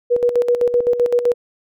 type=tone with tremolo; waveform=sine; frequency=484.3 Hz; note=B4; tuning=34 cents flat; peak=-11 dBFS; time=0.1-1.34 s; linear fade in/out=20 ms; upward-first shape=square; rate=7.8 Hz; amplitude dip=65%; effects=none